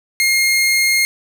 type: tone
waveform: sawtooth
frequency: 2135 Hz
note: C7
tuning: 34 cents sharp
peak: -9 dBFS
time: 0.2-1.05 s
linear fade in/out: 0 ms
effects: none